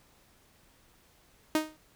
sawtooth tone with exponential decay, 311.1 Hz, D#4, in tune, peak -18 dBFS, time 1.55-1.77 s, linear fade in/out 2 ms, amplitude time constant 46 ms, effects pink hiss -63 dBFS RMS until 1.95 s

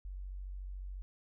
sine tone, 46.97 Hz, F#1, 27 cents sharp, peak -40 dBFS, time 0.05-1.02 s, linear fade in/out 0 ms, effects none

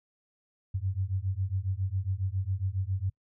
sine beating tone pair, 91.9 / 99.2 Hz, F#2 / G2, -11 / +21 cents, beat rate 7.3 Hz, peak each -31 dBFS, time 0.74-3.1 s, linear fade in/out 10 ms, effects noise-tail reverb RT60 0.1 s tail -26 dB re dry

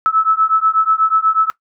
sine beating tone pair, 1301 / 1309.2 Hz, E6 / E6, -23 / -12 cents, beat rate 8.2 Hz, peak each -14 dBFS, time 0.06-1.5 s, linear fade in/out 0 ms, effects noise-tail reverb RT60 0.1 s tail -19 dB re dry

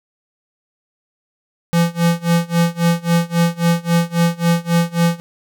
square tone with tremolo, 169.8 Hz, F3, 48 cents flat, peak -11 dBFS, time 1.73-5.2 s, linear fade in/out 0 ms, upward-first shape sine, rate 3.7 Hz, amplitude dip 95%, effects none

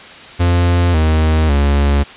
45% pulse tone with pitch steps, 87.31 / 78.69 / 70.92 Hz, F2 / D#2 / C#2, 0 / +20 / +40 cents, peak -10 dBFS, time 0.39-2.04 s, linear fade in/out 20 ms, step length 550 ms, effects white hiss -35 dBFS RMS until 2.16 s + resampled to 8000 Hz

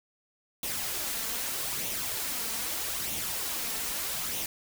white noise with flanger, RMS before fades -33 dBFS, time 0.63-4.46 s, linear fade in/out 2 ms, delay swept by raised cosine 0.31 to 4.51 ms, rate 0.8 Hz, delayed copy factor +0.5, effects none

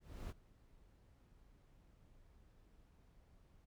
brown noise with ADSR envelope, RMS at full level -44 dBFS, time 0-3.66 s, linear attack 300 ms, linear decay 30 ms, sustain -22 dB, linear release 22 ms, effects none

